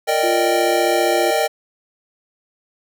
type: chord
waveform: square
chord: Eb major seventh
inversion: second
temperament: equal with one note detuned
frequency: 461.9 / 587.3 / 622.3 / 784 Hz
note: Bb4 / D5 / Eb5 / G5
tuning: -16 / 0 / 0 / 0 cents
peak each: -23 / -24 / -21 / -21 dBFS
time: 0.07-1.48 s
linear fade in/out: 20 ms
type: tone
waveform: sine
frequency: 349.2 Hz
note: F4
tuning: in tune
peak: -20 dBFS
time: 0.23-1.31 s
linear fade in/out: 10 ms
effects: none